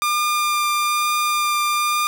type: tone with vibrato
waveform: sawtooth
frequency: 1200 Hz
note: D6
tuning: 37 cents sharp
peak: -14 dBFS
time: 0.02-2.07 s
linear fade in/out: 0 ms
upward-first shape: triangle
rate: 1.1 Hz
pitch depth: 10 cents each way
effects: none